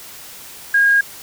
sine tone, 1629 Hz, G#6, 34 cents flat, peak -10 dBFS, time 0.74-1.01 s, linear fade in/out 5 ms, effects white hiss -37 dBFS RMS until 1.22 s

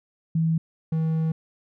sine / triangle tone pair in turn, 162.4 / 160.26 Hz, E3 / E3, -26 / -49 cents, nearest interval unison, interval 23 cents, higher first, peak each -19 / -19 dBFS, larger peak neither, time 0.35-0.58 / 0.92-1.32 s, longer second, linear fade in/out 5 ms, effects none

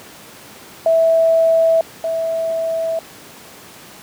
sine tone pair in turn, 655 / 655 Hz, E5 / E5, -11 / -11 cents, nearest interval unison, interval 0 cents, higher neither, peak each -10 / -17 dBFS, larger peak first, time 0.86-1.81 / 2.04-2.99 s, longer neither, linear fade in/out 2 ms, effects pink hiss -39 dBFS RMS until 4.02 s + high-pass 150 Hz 12 dB/octave

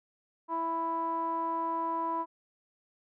sawtooth tone with low-pass filter, 330 Hz, E4, 2 cents sharp, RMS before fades -32 dBFS, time 0.48-2.26 s, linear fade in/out 50 ms, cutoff 1000 Hz, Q 8.6, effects none

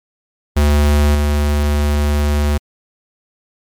square tone with level steps, 73.42 Hz, D2, in tune, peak -10 / -13 dBFS, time 0.56-2.58 s, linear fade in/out 10 ms, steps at 1.15 s, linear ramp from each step 2 ms, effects MP3 96 kbps

